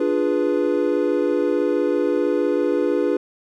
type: chord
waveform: triangle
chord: D diminished seventh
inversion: none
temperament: equal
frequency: 293.7 / 349.2 / 415.3 / 493.9 Hz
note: D4 / F4 / Ab4 / Cb5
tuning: 0 / 0 / 0 / 0 cents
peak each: -21 dBFS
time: 0-3.17 s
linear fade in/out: 5 ms
effects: none